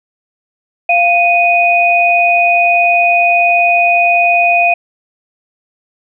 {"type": "tone pair together", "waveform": "sine", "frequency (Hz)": [695.7, 2485], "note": ["F5", "D#7"], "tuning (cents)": [-7, -3], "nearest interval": "octave + minor seventh", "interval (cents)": 2204, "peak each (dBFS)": -10, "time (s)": [0.89, 4.74], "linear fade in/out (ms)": 5, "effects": []}